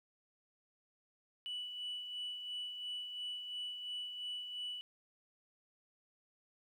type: tone with tremolo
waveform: sine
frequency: 2960 Hz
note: F#7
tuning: in tune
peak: -37 dBFS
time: 1.46-4.81 s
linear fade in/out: 0 ms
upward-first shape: sine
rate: 2.9 Hz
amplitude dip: 50%
effects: tanh soft clip ceiling -36 dBFS + 12-bit